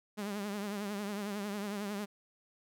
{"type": "tone with vibrato", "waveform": "sawtooth", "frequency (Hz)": 204, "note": "G#3", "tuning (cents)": -31, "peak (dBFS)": -32, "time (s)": [0.17, 2.06], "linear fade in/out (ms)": 20, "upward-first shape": "triangle", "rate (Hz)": 11, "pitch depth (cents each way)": 82, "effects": []}